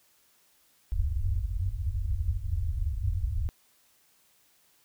white low-pass noise, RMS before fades -29 dBFS, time 0.92-3.49 s, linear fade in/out 0 ms, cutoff 100 Hz, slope 96 dB/octave, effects white hiss -65 dBFS RMS until 4.84 s

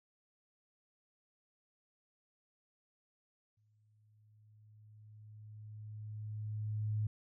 sine tone with exponential growth, 106.8 Hz, G#2, 49 cents sharp, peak -31 dBFS, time 3.57-7.07 s, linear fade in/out 5 ms, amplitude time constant 760 ms, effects none

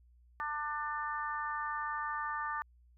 harmonic tone, 297.9 Hz, D4, 25 cents sharp, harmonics 3 / 4 / 5 / 6, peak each -40 / -37 / -45 / -41 dBFS, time 0.4-2.62 s, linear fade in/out 0 ms, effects added 60 Hz sine -60 dBFS peak until 2.97 s

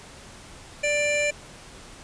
square tone pair together, 587.3 / 2367 Hz, D5 / D7, 0 / +13 cents, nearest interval 2 octaves, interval 2413 cents, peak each -25 dBFS, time 0.83-1.31 s, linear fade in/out 10 ms, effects pink hiss -45 dBFS RMS until 2.03 s + resampled to 22050 Hz

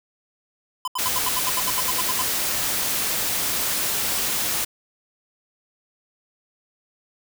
square tone bursts, 1014 Hz, B5, 45 cents sharp, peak -24 dBFS, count 14, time 0.85-2.216 s, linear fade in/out 2 ms, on 27 ms, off 76 ms
white noise, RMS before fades -24 dBFS, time 0.98-4.65 s, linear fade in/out 10 ms
effects none

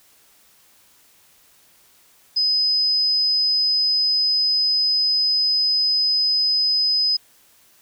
sine tone, 5030 Hz, D#8, 18 cents sharp, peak -16 dBFS, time 2.36-7.17 s, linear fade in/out 10 ms, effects white hiss -55 dBFS RMS until 7.81 s

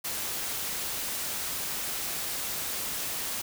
white noise, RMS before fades -33 dBFS, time 0.04-3.42 s, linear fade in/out 10 ms, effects none

